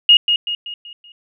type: tone with echo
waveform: sine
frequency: 2864 Hz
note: F7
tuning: 43 cents sharp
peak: -5 dBFS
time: 0.09-0.17 s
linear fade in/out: 2 ms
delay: 190 ms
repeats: 5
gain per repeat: -7 dB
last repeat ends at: 1.12 s
effects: none